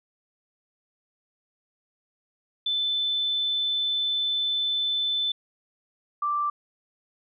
sine tone pair in turn, 3520 / 1174.7 Hz, A7 / D6, 0 / 0 cents, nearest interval octave + perfect fifth, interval 1900 cents, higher first, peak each -23 dBFS, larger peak neither, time 2.66-5.32 / 6.22-6.5 s, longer first, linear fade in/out 5 ms, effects none

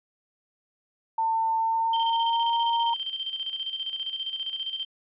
sine tone with pitch glide, 898 to 929.1 Hz, A5 to A#5, +35 to -6 cents, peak -22 dBFS, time 1.18-2.94 s, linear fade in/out 5 ms, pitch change +59 cents, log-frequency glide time 1.6-2.49 s
sine tone with tremolo, 3136 Hz, G7, in tune, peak -27 dBFS, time 1.93-4.85 s, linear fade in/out 5 ms, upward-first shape square, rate 15 Hz, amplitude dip 60%
effects resampled to 8000 Hz

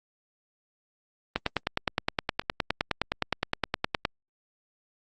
click train, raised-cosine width 0.3 ms, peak -8 dBFS, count 27, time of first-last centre 1.36-4.052 s, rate 9.66 Hz, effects Opus 24 kbps

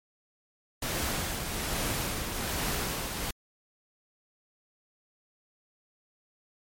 pink noise with tremolo, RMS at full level -30 dBFS, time 0.82-3.31 s, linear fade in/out 5 ms, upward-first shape triangle, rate 1.2 Hz, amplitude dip 45%, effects MP3 64 kbps

